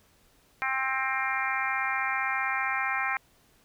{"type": "harmonic tone", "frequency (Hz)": 264.6, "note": "C4", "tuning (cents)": 20, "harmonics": [3, 4, 5, 6, 7, 8, 9], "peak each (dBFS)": [-34, -34, -34, -34, -34, -34, -34], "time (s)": [0.62, 3.17], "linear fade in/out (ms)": 0, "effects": ["pink hiss -63 dBFS RMS until 3.64 s"]}